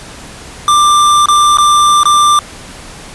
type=tone with dropouts; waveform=square; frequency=1185 Hz; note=D6; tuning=15 cents sharp; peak=-6 dBFS; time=0.68-2.39 s; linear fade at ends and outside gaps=1 ms; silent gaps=1.258-1.285 / 1.572-1.584 / 2.033-2.055 s; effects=pink hiss -31 dBFS RMS until 3.14 s + resampled to 24000 Hz